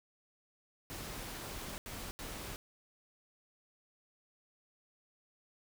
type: noise bursts at uneven times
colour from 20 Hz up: pink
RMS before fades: -44 dBFS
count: 3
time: 0.9-1.78 / 1.86-2.11 / 2.19-2.56 s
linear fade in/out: 0 ms
effects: none